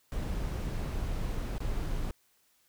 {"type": "noise with dropouts", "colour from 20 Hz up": "brown", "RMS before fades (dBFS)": -33, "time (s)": [0.12, 2.11], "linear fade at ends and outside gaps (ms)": 0, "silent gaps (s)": [1.582, 1.604], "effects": ["white hiss -69 dBFS RMS until 2.68 s"]}